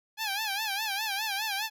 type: tone with vibrato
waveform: 10% pulse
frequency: 830.6 Hz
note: G#5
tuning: in tune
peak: -21 dBFS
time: 0.17-1.7 s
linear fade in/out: 50 ms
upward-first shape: sine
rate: 4.9 Hz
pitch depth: 120 cents each way
effects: none